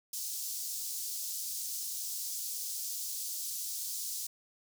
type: high-pass noise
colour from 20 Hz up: pink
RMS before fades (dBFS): -38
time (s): 0.13-4.27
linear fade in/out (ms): 5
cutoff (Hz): 5100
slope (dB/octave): 24
effects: none